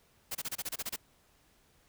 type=noise bursts; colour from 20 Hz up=white; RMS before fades=-36 dBFS; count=10; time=0.31-0.963 s; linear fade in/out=10 ms; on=41 ms; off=27 ms; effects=pink hiss -67 dBFS RMS until 1.88 s